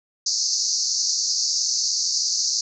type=band-pass noise; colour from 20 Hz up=white; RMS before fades=-23 dBFS; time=0.26-2.61 s; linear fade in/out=5 ms; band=4400 to 6600 Hz; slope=96 dB/octave; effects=none